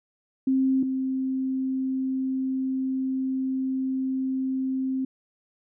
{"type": "tone pair in turn", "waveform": "sine", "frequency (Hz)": [264.4, 262.9], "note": ["C4", "C4"], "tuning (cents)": [18, 8], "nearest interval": "unison", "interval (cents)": 10, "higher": "first", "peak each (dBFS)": [-19, -24], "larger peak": "first", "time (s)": [[0.47, 0.83], [0.83, 5.05]], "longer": "second", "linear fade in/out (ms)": 5, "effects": []}